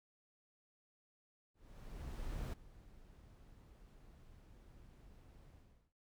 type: noise with ADSR envelope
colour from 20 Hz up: brown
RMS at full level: -41 dBFS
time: 1.54-5.93 s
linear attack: 990 ms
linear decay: 10 ms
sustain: -19 dB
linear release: 420 ms
effects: none